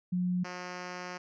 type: tone pair in turn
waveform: sine / 5% pulse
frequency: 180 / 180 Hz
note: F#3 / F#3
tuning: -47 / -47 cents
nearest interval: unison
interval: 0 cents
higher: neither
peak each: -27 dBFS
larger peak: neither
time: 0.12-0.44 / 0.44-1.18 s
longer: second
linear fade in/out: 10 ms
effects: resampled to 16000 Hz